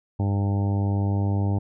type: harmonic tone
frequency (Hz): 99.8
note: G2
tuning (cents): +32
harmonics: 1 / 2 / 3 / 4 / 5 / 6 / 7 / 8 / 9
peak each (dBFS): -21 / -29 / -32 / -38 / -41 / -41 / -42 / -39 / -42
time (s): 0.19-1.59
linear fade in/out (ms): 10
effects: none